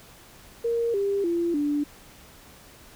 sine tone with pitch steps, 466.2 / 398.9 / 341.3 / 292 Hz, A#4 / G4 / F4 / D4, 0 / +30 / -40 / -10 cents, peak -22 dBFS, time 0.64-1.84 s, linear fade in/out 10 ms, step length 300 ms, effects pink hiss -50 dBFS RMS until 2.95 s

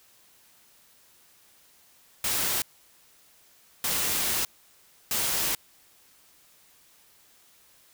white noise bursts at uneven times, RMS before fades -27 dBFS, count 3, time 2.24-2.62 / 3.84-4.45 / 5.11-5.55 s, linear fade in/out 2 ms, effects white hiss -59 dBFS RMS until 7.93 s

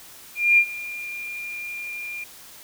sine tone with ADSR envelope, 2402 Hz, D7, 38 cents sharp, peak -11 dBFS, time 0.35-2.24 s, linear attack 230 ms, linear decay 68 ms, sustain -19 dB, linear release 4 ms, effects white hiss -45 dBFS RMS until 2.63 s

